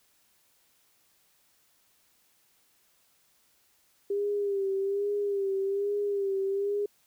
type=tone with vibrato; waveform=sine; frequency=398.7 Hz; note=G4; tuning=29 cents sharp; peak=-26 dBFS; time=4.1-6.86 s; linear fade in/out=5 ms; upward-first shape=sine; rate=1.2 Hz; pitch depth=49 cents each way; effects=white hiss -67 dBFS RMS until 7.06 s

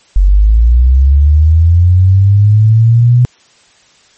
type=linear sweep; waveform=sine; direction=up; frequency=45 to 124.2 Hz; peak=-3 dBFS; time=0.16-3.25 s; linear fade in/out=0 ms; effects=white hiss -47 dBFS RMS until 4.17 s + MP3 32 kbps

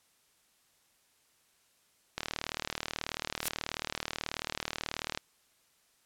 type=click train; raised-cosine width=0.2 ms; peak=-15 dBFS; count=116; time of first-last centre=2.18-5.175 s; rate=38.4 Hz
type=noise with exponential growth; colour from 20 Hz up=blue; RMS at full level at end=-24 dBFS; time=3.38-3.48 s; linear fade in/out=1 ms; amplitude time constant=21 ms
effects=white hiss -69 dBFS RMS until 6.05 s + low-pass 12000 Hz 12 dB/octave

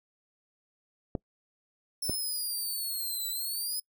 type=clicks; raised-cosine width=2 ms; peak=-17 dBFS; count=2; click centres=1.152 / 2.096 s
type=exponential two-way sweep; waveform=5% pulse; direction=down then up; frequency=5360 to 3951 to 5100 Hz; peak=-25 dBFS; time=2.02-3.8 s; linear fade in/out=5 ms; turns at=3.29 s
effects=noise-tail reverb RT60 0.1 s tail -26 dB re dry

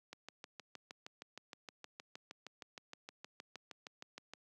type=click train; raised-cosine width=0.2 ms; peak=-30 dBFS; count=28; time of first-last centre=0.13-4.336 s; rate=6.42 Hz; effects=high-pass 200 Hz 12 dB/octave

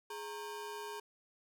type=ring-modulated tone; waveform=35% pulse; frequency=671 Hz; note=E5; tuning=31 cents sharp; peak=-37 dBFS; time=0.1-1 s; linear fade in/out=5 ms; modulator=254 Hz; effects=13-bit

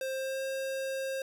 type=tone with pitch glide; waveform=square; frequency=528 to 534.4 Hz; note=C5 to C5; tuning=+16 to +36 cents; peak=-33 dBFS; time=0.01-1.22 s; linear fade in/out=2 ms; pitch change=+20 cents; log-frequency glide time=0.12-0.43 s; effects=none

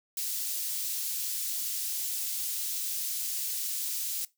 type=high-pass noise; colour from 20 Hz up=white; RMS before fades=-33 dBFS; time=0.17-4.25 s; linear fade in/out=2 ms; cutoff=4400 Hz; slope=12 dB/octave; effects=noise-tail reverb RT60 0.2 s tail -20 dB re dry

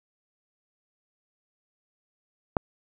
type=click; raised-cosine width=1 ms; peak=-8 dBFS; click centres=2.568 s; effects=none

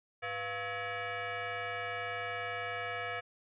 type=tone with frequency modulation; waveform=sine; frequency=493.9 Hz; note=B4; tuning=in tune; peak=-33 dBFS; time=0.22-3.21 s; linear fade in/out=20 ms; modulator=597 Hz; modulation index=3.5; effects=tanh soft clip ceiling -33 dBFS + resampled to 8000 Hz

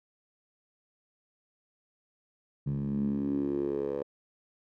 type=tone with band-pass filter sweep; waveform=10% pulse; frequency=70 Hz; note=C#2; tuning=18 cents sharp; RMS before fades=-31 dBFS; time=2.66-4.03 s; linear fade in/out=10 ms; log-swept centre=150 to 520 Hz; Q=5; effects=none

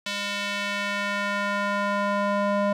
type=tone with band-pass filter sweep; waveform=square; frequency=202.7 Hz; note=G#3; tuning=42 cents flat; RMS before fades=-26 dBFS; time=0.06-2.73 s; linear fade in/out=5 ms; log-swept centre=3400 to 700 Hz; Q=1.2; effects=none

